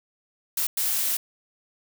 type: noise bursts at uneven times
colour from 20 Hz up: blue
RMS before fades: -25 dBFS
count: 2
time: 0.57-0.67 / 0.77-1.17 s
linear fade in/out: 5 ms
effects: none